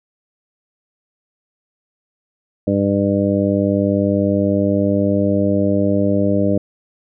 harmonic tone, 99.9 Hz, G2, 33 cents sharp, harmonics 1 / 2 / 3 / 4 / 5 / 6, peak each -22 / -18 / -19 / -26 / -22 / -21 dBFS, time 2.67-6.58 s, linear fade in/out 5 ms, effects none

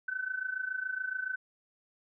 sine tone with amplitude modulation, 1518 Hz, F#6, 44 cents sharp, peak -29 dBFS, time 0.08-1.36 s, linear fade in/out 5 ms, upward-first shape sine, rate 27.1 Hz, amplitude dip 80%, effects none

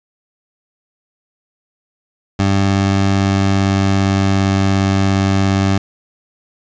20% pulse tone with pitch glide, 98 to 97.21 Hz, G2 to G2, 0 to -14 cents, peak -7 dBFS, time 2.39-5.78 s, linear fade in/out 5 ms, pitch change -14 cents, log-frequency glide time 2.7-4.66 s, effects resampled to 16000 Hz + 8-bit

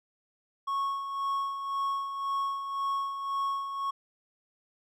triangle tone with tremolo, 1102 Hz, C#6, 11 cents flat, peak -25 dBFS, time 0.67-3.91 s, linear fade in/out 10 ms, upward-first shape sine, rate 1.9 Hz, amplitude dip 55%, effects none

